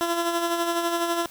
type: tone with tremolo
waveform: 15% pulse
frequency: 340 Hz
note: F4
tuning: 46 cents flat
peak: -15 dBFS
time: 0.01-1.26 s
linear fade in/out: 0 ms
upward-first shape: sine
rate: 12 Hz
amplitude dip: 45%
effects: white hiss -47 dBFS RMS until 1.3 s